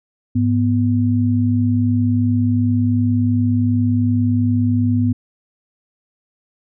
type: tone pair together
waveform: sine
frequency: 103.67 / 246.4 Hz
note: G#2 / B3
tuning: -3 / -4 cents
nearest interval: octave + minor third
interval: 1499 cents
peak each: -16 dBFS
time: 0.35-5.13 s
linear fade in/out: 10 ms
effects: none